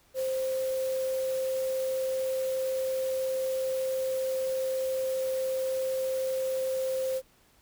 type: tone in noise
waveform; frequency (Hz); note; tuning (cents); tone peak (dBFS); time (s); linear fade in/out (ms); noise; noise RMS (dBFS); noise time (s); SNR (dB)
sine; 524; C5; +2; -27; 0.14-7.22; 50; white; -44; 0.14-7.22; +14
effects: pink hiss -63 dBFS RMS until 7.61 s